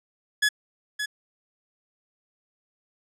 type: tone with echo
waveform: sawtooth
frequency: 1695 Hz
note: G#6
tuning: 35 cents sharp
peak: -15 dBFS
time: 0.42-0.49 s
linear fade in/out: 10 ms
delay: 570 ms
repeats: 1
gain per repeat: -8 dB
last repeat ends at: 1.06 s
effects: low-pass 10000 Hz 12 dB/octave